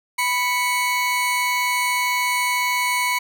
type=tone pair together; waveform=40% pulse; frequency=987.8 / 2223 Hz; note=B5 / C#7; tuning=0 / +4 cents; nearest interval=octave + major second; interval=1404 cents; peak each=-21 dBFS; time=0.18-3.19 s; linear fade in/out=10 ms; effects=none